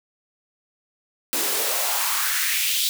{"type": "noise with high-pass filter sweep", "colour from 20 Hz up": "white", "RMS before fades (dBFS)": -23, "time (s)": [1.33, 2.89], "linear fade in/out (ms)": 0, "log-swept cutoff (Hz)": [280, 3800], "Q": 2.7, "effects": []}